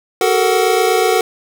square tone cluster, 375.8 / 434.8 / 463.1 / 745 Hz, F#4 / A4 / A#4 / F#5, +27 / -21 / -11 / +12 cents, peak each -18 dBFS, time 0.21-1.21 s, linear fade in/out 2 ms, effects none

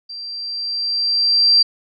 sine tone with level ramp, 4712 Hz, D8, 5 cents sharp, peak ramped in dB -29 to -8 dBFS, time 0.09-1.63 s, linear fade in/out 10 ms, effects none

